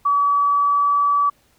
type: tone with pitch glide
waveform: sine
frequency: 1142 to 1148.6 Hz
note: D6 to D6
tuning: -49 to -39 cents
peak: -14 dBFS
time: 0.05-1.3 s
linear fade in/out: 10 ms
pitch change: +10 cents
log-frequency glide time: 0.21-0.97 s
effects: pink hiss -59 dBFS RMS until 1.58 s